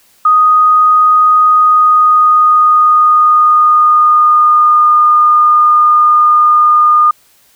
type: tone with pitch glide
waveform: sine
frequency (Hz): 1244.5 to 1218.2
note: D#6 to D#6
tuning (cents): 0 to -37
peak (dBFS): -4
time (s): 0.25-7.11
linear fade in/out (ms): 5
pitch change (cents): -37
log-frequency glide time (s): 1.48-4.94
effects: white hiss -49 dBFS RMS until 7.55 s